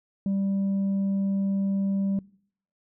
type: tone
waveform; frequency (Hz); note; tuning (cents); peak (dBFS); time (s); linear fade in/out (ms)
sine; 196; G3; 0; -20; 0.26-2.19; 2
effects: noise-tail reverb RT60 0.6 s tail -25 dB re dry + tanh soft clip ceiling -22 dBFS